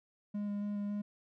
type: tone with vibrato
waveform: triangle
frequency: 205 Hz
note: G#3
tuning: 22 cents flat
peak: -32 dBFS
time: 0.34-1.02 s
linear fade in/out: 10 ms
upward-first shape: square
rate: 3.6 Hz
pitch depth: 9 cents each way
effects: none